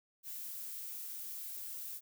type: noise with high-pass filter sweep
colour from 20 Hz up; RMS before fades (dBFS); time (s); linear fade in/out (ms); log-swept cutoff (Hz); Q
violet; -44; 0.23-2.01; 50; 1400 to 820; 1.4
effects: none